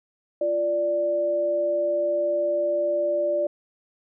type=tone pair together; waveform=sine; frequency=345.8 / 587.3 Hz; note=F4 / D5; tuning=-17 / 0 cents; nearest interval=major sixth; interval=917 cents; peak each=-30 / -21 dBFS; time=0.41-3.47 s; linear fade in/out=5 ms; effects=none